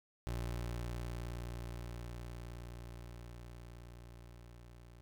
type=tone with level ramp; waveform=25% pulse; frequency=59.2 Hz; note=A#1; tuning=27 cents sharp; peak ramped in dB=-33 to -51 dBFS; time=0.27-5.01 s; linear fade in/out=0 ms; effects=none